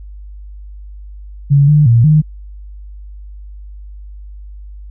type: tone with pitch steps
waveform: sine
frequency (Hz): 141.3 / 149.3 / 116.6 / 153.4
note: C#3 / D3 / A#2 / D#3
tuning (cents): +34 / +29 / +1 / -24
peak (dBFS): -5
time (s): 1.5-2.22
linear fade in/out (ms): 20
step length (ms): 180
effects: added 50 Hz sine -29 dBFS peak until 4.9 s